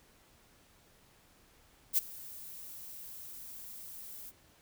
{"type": "noise with ADSR envelope", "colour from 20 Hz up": "violet", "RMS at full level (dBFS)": -25, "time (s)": [1.93, 4.32], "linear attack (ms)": 47, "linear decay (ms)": 17, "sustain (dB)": -22, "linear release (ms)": 36, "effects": ["pink hiss -64 dBFS RMS until 4.61 s"]}